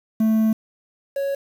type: tone pair in turn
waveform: triangle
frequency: 220 / 554.4 Hz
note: A3 / C#5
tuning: 0 / 0 cents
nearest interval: octave + major third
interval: 1600 cents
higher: second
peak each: -13 / -19 dBFS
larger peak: first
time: 0.2-0.53 / 1.16-1.35 s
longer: first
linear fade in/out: 5 ms
effects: 7-bit